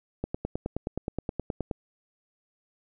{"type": "click train", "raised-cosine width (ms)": 2, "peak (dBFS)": -16, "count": 15, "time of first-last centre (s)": [0.24, 1.712], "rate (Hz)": 9.51, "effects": []}